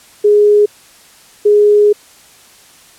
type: tone bursts at uneven times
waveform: sine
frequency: 415.5 Hz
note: G#4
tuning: 1 cent sharp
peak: -5 dBFS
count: 2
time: 0.24-0.66 / 1.45-1.93 s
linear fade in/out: 10 ms
effects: white hiss -43 dBFS RMS until 2.98 s + low-pass 11000 Hz 12 dB/octave